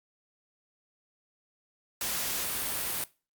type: noise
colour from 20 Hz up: white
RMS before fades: -32 dBFS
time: 2.01-3.04 s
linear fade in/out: 2 ms
effects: noise-tail reverb RT60 0.3 s tail -20 dB re dry + Opus 48 kbps